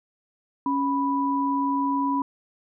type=tone pair together; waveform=sine; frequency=277.2 / 986.6 Hz; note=C#4 / B5; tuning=0 / -2 cents; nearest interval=octave + minor seventh; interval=2198 cents; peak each=-24 dBFS; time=0.66-2.22 s; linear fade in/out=2 ms; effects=none